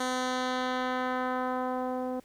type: tone with low-pass filter sweep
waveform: 10% pulse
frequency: 254.4 Hz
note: C4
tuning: 48 cents flat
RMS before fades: -31 dBFS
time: 0-2.2 s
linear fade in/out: 5 ms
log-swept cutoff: 8600 to 510 Hz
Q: 0.98
effects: pink hiss -61 dBFS RMS until 2.24 s